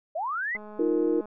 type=linear sweep; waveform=sine; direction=up; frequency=587.3 to 2093 Hz; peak=-27 dBFS; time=0.15-0.57 s; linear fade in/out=10 ms
type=click train; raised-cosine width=1 ms; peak=-31 dBFS; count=150; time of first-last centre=0.55-1.256 s; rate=211 Hz
type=chord; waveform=sine; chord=Eb suspended second; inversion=none; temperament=equal; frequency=311.1 / 349.2 / 466.2 Hz; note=Eb4 / F4 / Bb4; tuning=0 / 0 / 0 cents; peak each=-26 dBFS; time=0.79-1.21 s; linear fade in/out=5 ms
effects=none